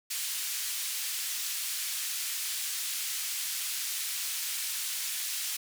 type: band-pass noise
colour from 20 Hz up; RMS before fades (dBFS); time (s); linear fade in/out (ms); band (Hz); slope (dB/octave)
white; -34; 0.1-5.57; 10; 2200 to 13000; 12
effects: none